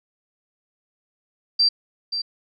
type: tone with echo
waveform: sine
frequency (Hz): 4699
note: D8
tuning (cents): 0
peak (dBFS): -14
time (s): 1.59-1.69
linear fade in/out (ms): 10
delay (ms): 530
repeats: 1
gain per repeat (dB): -9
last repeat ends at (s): 2.22
effects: none